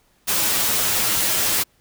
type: noise with comb filter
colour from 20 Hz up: white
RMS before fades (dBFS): -20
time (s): 0.27-1.64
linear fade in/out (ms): 20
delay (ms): 9.5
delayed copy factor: +0.8
effects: pink hiss -61 dBFS RMS until 1.8 s